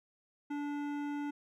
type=tone with hard clipping; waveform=sine; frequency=290 Hz; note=D4; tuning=22 cents flat; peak=-37 dBFS; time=0.5-1.31 s; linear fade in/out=10 ms; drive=14 dB; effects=none